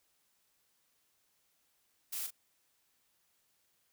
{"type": "noise with echo", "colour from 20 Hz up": "blue", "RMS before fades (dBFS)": -39, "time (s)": [2.12, 2.27], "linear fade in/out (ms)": 10, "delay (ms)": 38, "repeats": 1, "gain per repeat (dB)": -7, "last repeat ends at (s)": 2.308, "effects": ["white hiss -75 dBFS RMS until 3.92 s"]}